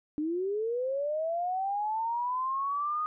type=linear sweep; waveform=sine; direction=up; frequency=293.7 to 1244.5 Hz; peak=-28 dBFS; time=0.18-3.06 s; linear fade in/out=0 ms; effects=none

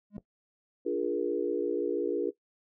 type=tone with exponential growth; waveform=triangle; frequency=206 Hz; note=G#3; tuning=14 cents flat; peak=-32 dBFS; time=0.1-0.17 s; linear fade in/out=5 ms; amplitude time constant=15 ms
type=click; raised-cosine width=2 ms; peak=-28 dBFS; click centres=0.181 s
type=chord; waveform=sine; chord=Bb dominant seventh; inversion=first; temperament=equal with one note detuned; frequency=293.7 / 349.2 / 415.3 / 475.7 Hz; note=D4 / F4 / Ab4 / Bb4; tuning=0 / 0 / 0 / +35 cents; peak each=-34 / -32 / -32 / -33 dBFS; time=0.85-2.31 s; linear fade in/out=20 ms
effects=noise-tail reverb RT60 0.1 s tail -17 dB re dry

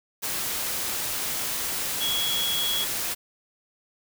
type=tone in noise; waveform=sine; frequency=3340 Hz; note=G#7; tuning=9 cents sharp; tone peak=-25 dBFS; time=2-2.85 s; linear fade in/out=20 ms; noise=white; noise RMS=-29 dBFS; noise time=0.22-3.15 s; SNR=+1 dB; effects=none

